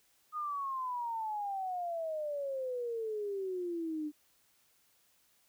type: exponential sweep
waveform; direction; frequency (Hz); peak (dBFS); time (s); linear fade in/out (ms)
sine; down; 1244.5 to 295.5; -34; 0.32-4.12; 50
effects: white hiss -70 dBFS RMS until 5.48 s